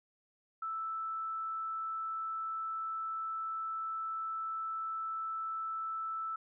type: tone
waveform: sine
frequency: 1318.5 Hz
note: E6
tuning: in tune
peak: -35 dBFS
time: 0.62-6.36 s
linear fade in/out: 5 ms
effects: none